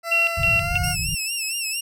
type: tone with pitch glide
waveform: 20% pulse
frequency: 672 to 716.1 Hz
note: E5 to F5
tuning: +33 to +43 cents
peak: -21 dBFS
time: 0.03-0.96 s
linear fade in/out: 50 ms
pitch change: +110 cents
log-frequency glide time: 0.59-0.77 s
type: tone with tremolo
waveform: sine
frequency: 2732 Hz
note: F7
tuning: 39 cents flat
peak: -16 dBFS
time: 0.11-0.78 s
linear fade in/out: 10 ms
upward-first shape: square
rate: 3.1 Hz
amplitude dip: 75%
type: low-pass noise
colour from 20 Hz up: white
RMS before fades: -27 dBFS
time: 0.37-1.15 s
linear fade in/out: 5 ms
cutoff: 170 Hz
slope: 96 dB/octave
type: tone with vibrato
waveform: 15% pulse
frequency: 2684 Hz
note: E7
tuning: 31 cents sharp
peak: -17 dBFS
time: 0.83-1.81 s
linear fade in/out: 10 ms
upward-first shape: sine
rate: 4.4 Hz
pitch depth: 81 cents each way
effects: none